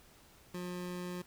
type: tone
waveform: 25% pulse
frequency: 178.7 Hz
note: F3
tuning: 40 cents sharp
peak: -35 dBFS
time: 0.54-1.22 s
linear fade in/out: 5 ms
effects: pink hiss -61 dBFS RMS until 1.26 s